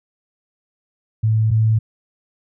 sine tone pair in turn, 110 / 110.44 Hz, A2 / A2, 0 / +7 cents, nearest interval unison, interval 7 cents, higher second, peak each -13 / -12 dBFS, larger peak second, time 1.23-1.51 / 1.51-1.79 s, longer neither, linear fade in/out 10 ms, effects none

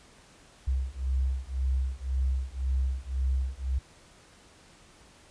sine beating tone pair, 64.6 / 66.5 Hz, C2 / C2, -21 / +29 cents, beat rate 1.9 Hz, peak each -29 dBFS, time 0.67-3.79 s, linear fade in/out 10 ms, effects pink hiss -56 dBFS RMS until 5.3 s + resampled to 22050 Hz

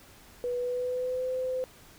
sine tone with pitch glide, 489.9 to 512.5 Hz, B4 to C5, -14 to -36 cents, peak -28 dBFS, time 0.44-1.64 s, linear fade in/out 0 ms, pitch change +78 cents, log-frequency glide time 0.56-1.32 s, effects pink hiss -54 dBFS RMS until 1.98 s

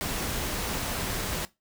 pink noise, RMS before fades -31 dBFS, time 0.01-1.45 s, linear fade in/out 0 ms, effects noise-tail reverb RT60 0.2 s tail -18 dB re dry

